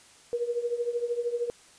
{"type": "tone with tremolo", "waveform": "sine", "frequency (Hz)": 477.4, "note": "A#4", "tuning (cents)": 41, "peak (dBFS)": -23, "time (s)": [0.33, 1.5], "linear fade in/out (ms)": 0, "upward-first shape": "triangle", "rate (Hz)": 13, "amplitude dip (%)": 85, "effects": ["white hiss -55 dBFS RMS until 1.78 s", "resampled to 22050 Hz"]}